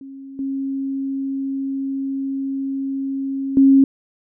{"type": "tone with level steps", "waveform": "sine", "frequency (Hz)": 271.4, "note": "C#4", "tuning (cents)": -36, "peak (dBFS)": [-33, -21, -8], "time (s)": [0.01, 3.84], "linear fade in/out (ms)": 2, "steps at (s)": [0.39, 3.57], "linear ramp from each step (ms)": 2, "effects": []}